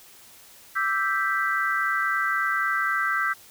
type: chord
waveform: sine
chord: E minor seventh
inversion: third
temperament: equal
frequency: 1174.7 / 1318.5 / 1568 / 1975.5 Hz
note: D6 / E6 / G6 / B6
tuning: 0 / 0 / 0 / 0 cents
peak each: -31 / -27 / -25 / -29 dBFS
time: 0.75-3.34 s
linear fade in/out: 20 ms
effects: white hiss -50 dBFS RMS until 3.5 s